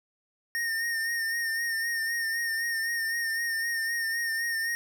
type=tone with vibrato; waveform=square; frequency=1834 Hz; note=A#6; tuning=29 cents flat; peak=-28 dBFS; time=0.55-4.75 s; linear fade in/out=0 ms; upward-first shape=sine; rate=3.9 Hz; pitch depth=37 cents each way; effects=none